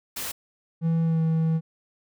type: noise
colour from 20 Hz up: white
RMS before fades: -32 dBFS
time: 0.16-0.32 s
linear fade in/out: 10 ms
type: tone with pitch glide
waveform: triangle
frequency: 164.4 to 161.48 Hz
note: E3 to E3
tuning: -4 to -35 cents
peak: -18 dBFS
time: 0.81-1.61 s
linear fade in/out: 50 ms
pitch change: -31 cents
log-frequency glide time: 1.03-1.21 s
effects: none

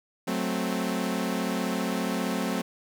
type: chord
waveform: sawtooth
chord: F# diminished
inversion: none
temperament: equal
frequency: 185 / 220 / 261.6 Hz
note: F#3 / A3 / C4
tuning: 0 / 0 / 0 cents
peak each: -27 dBFS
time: 0.27-2.62 s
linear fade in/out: 10 ms
effects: none

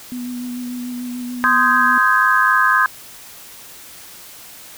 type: tone with vibrato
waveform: sine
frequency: 246.3 Hz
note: B3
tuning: 5 cents flat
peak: -24 dBFS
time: 0.12-1.98 s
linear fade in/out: 0 ms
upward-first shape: sine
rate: 6.8 Hz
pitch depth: 17 cents each way
type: chord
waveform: sine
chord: Ab major seventh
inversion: first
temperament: just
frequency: 1038.3 / 1245.9 / 1557.4 / 1661.2 Hz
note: C6 / Eb6 / G6 / Ab6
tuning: -14 / +2 / -12 / 0 cents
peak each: -17 dBFS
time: 1.44-2.86 s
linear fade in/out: 0 ms
effects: white hiss -39 dBFS RMS until 4.77 s

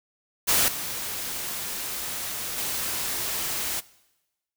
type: noise with level steps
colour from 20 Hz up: white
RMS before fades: -21 / -32 / -29 dBFS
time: 0.47-3.81 s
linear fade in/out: 20 ms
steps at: 0.68 / 2.58 s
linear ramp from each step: 2 ms
effects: noise-tail reverb RT60 1.0 s tail -21 dB re dry

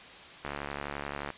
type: click train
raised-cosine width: 0.5 ms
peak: -20 dBFS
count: 62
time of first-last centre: 0.45-1.303 s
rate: 71.5 Hz
effects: white hiss -48 dBFS RMS until 1.37 s + resampled to 8000 Hz

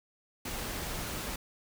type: noise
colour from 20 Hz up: pink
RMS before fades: -37 dBFS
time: 0.45-1.36 s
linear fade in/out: 5 ms
effects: none

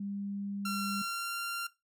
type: tone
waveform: sine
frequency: 200.2 Hz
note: G3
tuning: 37 cents sharp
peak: -35 dBFS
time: 0-1.02 s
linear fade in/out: 5 ms
type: tone with pitch glide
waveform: sawtooth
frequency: 1367 to 1382.9 Hz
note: F6 to F6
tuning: -37 to -17 cents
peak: -30 dBFS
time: 0.65-1.67 s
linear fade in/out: 5 ms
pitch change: +20 cents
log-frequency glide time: 0.87-1.39 s
effects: noise-tail reverb RT60 0.2 s tail -17 dB re dry

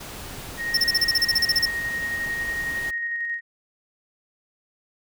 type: noise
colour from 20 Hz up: pink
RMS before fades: -37 dBFS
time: 0-2.91 s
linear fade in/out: 10 ms
type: tone with tremolo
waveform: sine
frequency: 1869 Hz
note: A#6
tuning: 4 cents sharp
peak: -24 dBFS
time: 0.57-3.41 s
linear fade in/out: 50 ms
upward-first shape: square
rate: 11 Hz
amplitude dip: 25%
type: tone bursts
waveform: 45% pulse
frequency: 5360 Hz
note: E8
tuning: 28 cents sharp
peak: -17 dBFS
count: 14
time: 0.74-1.657 s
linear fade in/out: 5 ms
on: 33 ms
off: 35 ms
effects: none

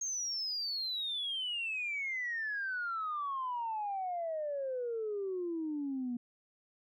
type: exponential sweep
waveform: sine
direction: down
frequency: 6500 to 237.4 Hz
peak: -33 dBFS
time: 0.01-6.17 s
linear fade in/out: 5 ms
effects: tanh soft clip ceiling -29 dBFS

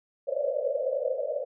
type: band-pass noise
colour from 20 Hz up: white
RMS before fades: -29 dBFS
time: 0.27-1.45 s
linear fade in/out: 20 ms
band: 510 to 600 Hz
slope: 96 dB/octave
effects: none

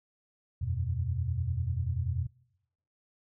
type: chord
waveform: sine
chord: E suspended second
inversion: none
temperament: equal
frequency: 82.41 / 92.5 / 123.47 Hz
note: E2 / F#2 / B2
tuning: 0 / 0 / 0 cents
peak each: -33 dBFS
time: 0.61-2.27 s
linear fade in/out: 10 ms
effects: noise-tail reverb RT60 0.9 s tail -25 dB re dry

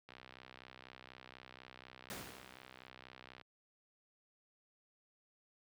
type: click train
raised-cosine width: 0.3 ms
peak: -36 dBFS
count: 214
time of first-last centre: 0.09-3.413 s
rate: 64.1 Hz
type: noise with exponential decay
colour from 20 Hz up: pink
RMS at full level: -43 dBFS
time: 2.1-2.89 s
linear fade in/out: 1 ms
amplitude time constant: 170 ms
effects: high-pass 80 Hz 12 dB/octave

